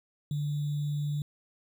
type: tone with sample-and-hold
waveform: sine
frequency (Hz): 146.83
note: D3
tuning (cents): 0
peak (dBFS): -28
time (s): 0.31-1.22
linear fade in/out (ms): 2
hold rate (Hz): 3675
effects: none